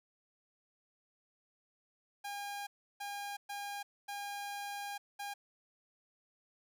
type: tone bursts at uneven times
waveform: sawtooth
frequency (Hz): 810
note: G#5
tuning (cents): -43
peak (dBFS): -36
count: 5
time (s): 2.24-2.67 / 3-3.37 / 3.49-3.83 / 4.08-4.98 / 5.19-5.34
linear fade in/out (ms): 10
effects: none